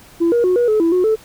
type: tone with pitch steps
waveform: sine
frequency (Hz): 337 / 474.4 / 364.9 / 481.6 / 429.9 / 332.5 / 363.9 / 438.1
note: E4 / A#4 / F#4 / B4 / A4 / E4 / F#4 / A4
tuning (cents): +38 / +30 / -24 / -44 / -40 / +15 / -29 / -7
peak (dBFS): -10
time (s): 0.2-1.16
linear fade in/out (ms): 20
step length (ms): 120
effects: tanh soft clip ceiling -9 dBFS + pink hiss -44 dBFS RMS until 1.24 s